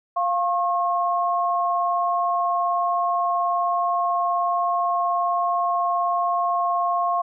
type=tone pair together; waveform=sine; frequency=698.5 / 1082.7 Hz; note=F5 / C#6; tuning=0 / -41 cents; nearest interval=minor sixth; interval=759 cents; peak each=-22 dBFS; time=0.16-7.22 s; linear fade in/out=10 ms; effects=none